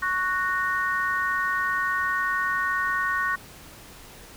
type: chord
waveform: sine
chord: F# major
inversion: second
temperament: just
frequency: 1110 / 1480 / 1850 Hz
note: C#6 / F#6 / A#6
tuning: +2 / 0 / -14 cents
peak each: -27 dBFS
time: 0.02-3.36 s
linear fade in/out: 10 ms
effects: pink hiss -46 dBFS RMS until 4.36 s